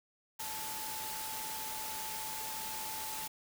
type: tone in noise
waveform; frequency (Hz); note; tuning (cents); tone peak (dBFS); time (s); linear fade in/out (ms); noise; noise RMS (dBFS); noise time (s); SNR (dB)
sine; 874; A5; -12; -44; 0.39-3.28; 10; white; -41; 0.39-3.28; -6
effects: none